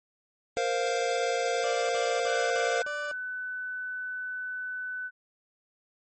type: chord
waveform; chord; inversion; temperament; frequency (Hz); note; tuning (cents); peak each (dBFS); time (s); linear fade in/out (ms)
square; Bb suspended second; none; equal; 466.2 / 523.3 / 698.5; Bb4 / C5 / F5; 0 / 0 / 0; -31; 0.57-2.82; 0
type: tone bursts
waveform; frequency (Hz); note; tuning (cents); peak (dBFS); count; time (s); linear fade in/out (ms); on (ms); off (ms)
30% pulse; 587.3; D5; 0; -32; 5; 1.64-3.114; 0; 250; 56
type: tone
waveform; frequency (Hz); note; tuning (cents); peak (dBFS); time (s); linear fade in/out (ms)
sine; 1500; F#6; +23; -32; 2.25-5.11; 50
effects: MP3 32 kbps